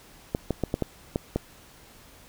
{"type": "clicks", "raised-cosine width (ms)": 2, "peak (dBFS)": -11, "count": 7, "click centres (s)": [0.349, 0.507, 0.637, 0.741, 0.823, 1.159, 1.36], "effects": ["pink hiss -52 dBFS RMS until 2.28 s"]}